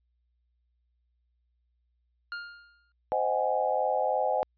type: tone with exponential decay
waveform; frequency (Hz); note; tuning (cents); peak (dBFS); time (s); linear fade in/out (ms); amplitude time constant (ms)
45% pulse; 1409; F6; +15; -32; 2.32-2.92; 1; 130
type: chord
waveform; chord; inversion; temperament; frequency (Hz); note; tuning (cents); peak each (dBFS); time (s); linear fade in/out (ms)
sine; Ab dominant seventh; first; just; 519.1 / 623 / 747.5 / 830.6; C5 / Eb5 / Gb5 / Ab5; -14 / +2 / +17 / 0; -30; 3.12-4.43; 0
effects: added 60 Hz sine -70 dBFS peak until 4.57 s + resampled to 11025 Hz